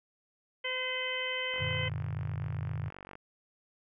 harmonic tone, 512 Hz, C5, 38 cents flat, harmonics 1 / 2 / 3 / 4 / 5 / 6, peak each -39 / -44 / -44 / -35 / -42 / -37 dBFS, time 0.64-1.89 s, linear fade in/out 10 ms
click train, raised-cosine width 0.5 ms, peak -31 dBFS, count 78, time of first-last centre 1.54-3.154 s, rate 47.7 Hz
sine chord, Gb augmented, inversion none, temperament equal with one note detuned, 92.5 / 116.54 / 149.49 Hz, Gb2 / Bb2 / D3, 0 / 0 / +31 cents, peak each -37 dBFS, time 1.59-2.9 s, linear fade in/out 20 ms
effects none

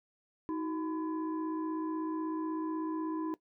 sine tone with frequency modulation, 316.4 Hz, D#4, 29 cents sharp, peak -32 dBFS, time 0.49-3.34 s, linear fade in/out 0 ms, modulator 689 Hz, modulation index 0.62, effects noise-tail reverb RT60 0.1 s tail -18 dB re dry

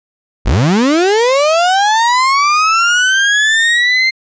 35% pulse linear sweep, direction up, 34.65 to 2101 Hz, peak -7 dBFS, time 0.45-4.11 s, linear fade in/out 20 ms, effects resampled to 16000 Hz

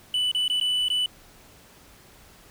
triangle tone with dropouts, 2981 Hz, F#7, 12 cents sharp, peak -20 dBFS, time 0.14-1.06 s, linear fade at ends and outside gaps 2 ms, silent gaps 0.315-0.348 / 0.48-0.499 / 0.6-0.611 / 0.884-0.901 s, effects pink hiss -52 dBFS RMS until 2.5 s

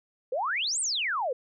sine exponential two-way sweep, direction up then down, 468.7 to 9090 to 468.7 Hz, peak -26 dBFS, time 0.32-1.33 s, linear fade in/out 5 ms, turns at 0.8 s, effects none

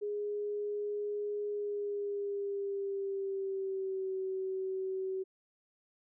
sine tone with pitch glide, 413.7 to 379.4 Hz, G#4 to F#4, -7 to +43 cents, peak -33 dBFS, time 0.01-5.24 s, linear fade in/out 20 ms, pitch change -150 cents, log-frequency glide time 1.49-4.14 s, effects none

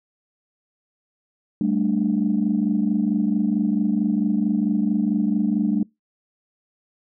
sine chord, G suspended second, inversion none, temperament just, 196 / 220.5 / 294 Hz, G3 / A3 / D4, 0 / +4 / +2 cents, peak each -22 / -21 / -23 dBFS, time 1.61-5.83 s, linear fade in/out 2 ms, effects noise-tail reverb RT60 0.2 s tail -26 dB re dry + tanh soft clip ceiling -10 dBFS

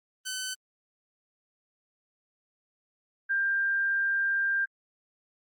10% pulse / sine tone pair in turn, 1518 / 1591.2 Hz, F#6 / G6, +44 / +25 cents, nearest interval minor second, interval 81 cents, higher second, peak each -24 dBFS, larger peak neither, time 0.25-0.55 / 3.29-4.66 s, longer second, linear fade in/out 20 ms, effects Opus 32 kbps

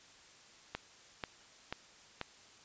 click train, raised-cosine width 0.3 ms, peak -21 dBFS, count 4, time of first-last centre 0.75-2.213 s, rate 2.05 Hz, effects white hiss -59 dBFS RMS until 2.64 s + resampled to 16000 Hz

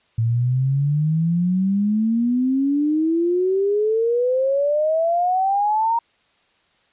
sine exponential sweep, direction up, 111.8 to 938 Hz, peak -16 dBFS, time 0.18-5.99 s, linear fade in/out 5 ms, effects white hiss -61 dBFS RMS until 6.92 s + resampled to 8000 Hz

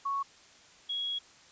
sine tone pair in turn, 1108.7 / 3322 Hz, C#6 / G#7, 0 / 0 cents, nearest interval octave + perfect fifth, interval 1900 cents, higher second, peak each -29 / -31 dBFS, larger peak first, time 0.05-0.23 / 0.89-1.19 s, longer second, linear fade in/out 10 ms, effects white hiss -57 dBFS RMS until 1.51 s + resampled to 16000 Hz

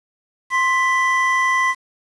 triangle tone pair together, 1050 / 1982.1 Hz, C6 / B6, +6 / +6 cents, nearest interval major seventh, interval 1100 cents, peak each -16 dBFS, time 0.5-1.75 s, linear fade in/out 50 ms, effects resampled to 22050 Hz + 7-bit

